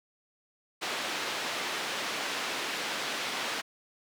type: band-pass noise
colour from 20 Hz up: white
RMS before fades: -34 dBFS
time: 0.81-3.62 s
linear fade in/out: 20 ms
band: 250 to 3500 Hz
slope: 12 dB/octave
effects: none